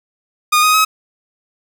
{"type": "tone with pitch steps", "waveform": "sawtooth", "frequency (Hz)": [1226, 1250.3, 1275.1], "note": ["D#6", "D#6", "D#6"], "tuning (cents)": [-26, 8, 42], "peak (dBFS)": -6, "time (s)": [0.52, 0.85], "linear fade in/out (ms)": 10, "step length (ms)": 110, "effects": ["7-bit"]}